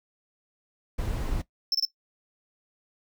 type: noise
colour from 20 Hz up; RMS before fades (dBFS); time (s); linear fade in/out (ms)
brown; -29; 0.98-1.42; 10
type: tone bursts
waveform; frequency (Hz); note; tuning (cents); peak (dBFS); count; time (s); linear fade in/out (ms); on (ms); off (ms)
triangle; 5330; E8; +18; -20; 3; 1.72-1.851; 2; 27; 25
effects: noise-tail reverb RT60 0.1 s tail -17 dB re dry